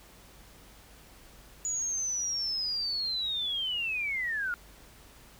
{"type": "linear sweep", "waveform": "sine", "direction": "down", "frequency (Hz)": [6900, 1393], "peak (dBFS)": -29, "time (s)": [1.65, 4.54], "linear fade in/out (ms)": 0, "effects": ["added 50 Hz sine -57 dBFS peak until 5.39 s", "pink hiss -55 dBFS RMS until 5.39 s"]}